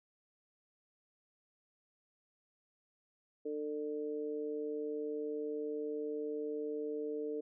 harmonic tone, 150 Hz, D3, 37 cents sharp, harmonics 2 / 3 / 4, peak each -42 / -37 / -50 dBFS, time 3.45-7.41 s, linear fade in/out 10 ms, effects none

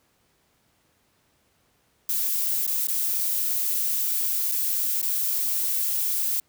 violet noise with dropouts, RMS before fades -25 dBFS, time 2.09-6.4 s, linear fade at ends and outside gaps 2 ms, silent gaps 2.666-2.676 / 2.871-2.883 / 4.516-4.52 / 5.016-5.027 s, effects pink hiss -66 dBFS RMS until 6.48 s + high-pass 60 Hz 12 dB/octave

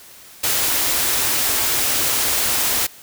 white band-stop noise, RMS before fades -19 dBFS, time 0.43-2.87 s, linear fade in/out 10 ms, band 150 to 220 Hz, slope 96 dB/octave, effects white hiss -43 dBFS RMS until 3.02 s

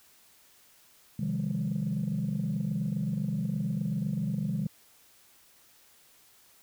sine chord, F minor seventh, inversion second, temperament equal with one note detuned, 130.81 / 155.56 / 174.61 / 202.8 Hz, C3 / Eb3 / F3 / Ab3, 0 / 0 / 0 / -41 cents, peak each -34 / -32 / -34 / -31 dBFS, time 1.19-4.67 s, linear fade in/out 5 ms, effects tanh soft clip ceiling -22 dBFS + white hiss -60 dBFS RMS until 6.62 s

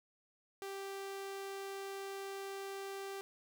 sawtooth tone, 392 Hz, G4, in tune, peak -38 dBFS, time 0.62-3.21 s, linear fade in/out 0 ms, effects none

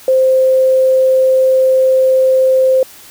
sine tone, 522 Hz, C5, 4 cents flat, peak -7 dBFS, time 0.08-2.83 s, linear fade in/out 2 ms, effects white hiss -38 dBFS RMS until 3.1 s

